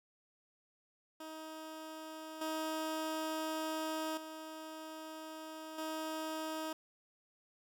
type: tone with level steps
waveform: 15% pulse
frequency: 315.6 Hz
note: D#4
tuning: 25 cents sharp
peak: -39 / -30 / -39 / -32 dBFS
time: 1.2-6.73 s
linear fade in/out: 5 ms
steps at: 2.41 / 4.17 / 5.78 s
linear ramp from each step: 5 ms
effects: none